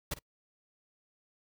pink noise with echo, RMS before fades -34 dBFS, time 0.11-0.14 s, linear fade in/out 5 ms, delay 51 ms, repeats 1, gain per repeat -15 dB, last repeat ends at 0.191 s, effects noise-tail reverb RT60 0.1 s tail -24 dB re dry

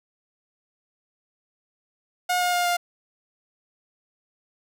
sawtooth tone with pitch steps, 720 / 714.2 / 708.4 / 702.7 Hz, F#5 / F5 / F5 / F5, -47 / +39 / +24 / +10 cents, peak -17 dBFS, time 2.29-2.77 s, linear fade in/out 10 ms, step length 120 ms, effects none

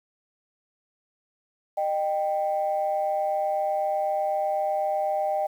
sine tone pair together, 612 / 784 Hz, D#5 / G5, -29 / 0 cents, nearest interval major third, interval 429 cents, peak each -25 dBFS, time 1.77-5.47 s, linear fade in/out 10 ms, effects tanh soft clip ceiling -16 dBFS + 9-bit

